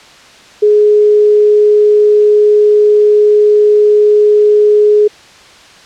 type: tone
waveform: sine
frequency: 419.4 Hz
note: G#4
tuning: 17 cents sharp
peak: -4 dBFS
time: 0.62-5.08 s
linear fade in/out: 10 ms
effects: white hiss -38 dBFS RMS until 5.85 s + low-pass 5000 Hz 12 dB/octave